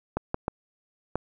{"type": "clicks", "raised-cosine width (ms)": 1, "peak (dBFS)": -12, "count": 4, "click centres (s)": [0.17, 0.344, 0.481, 1.156], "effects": []}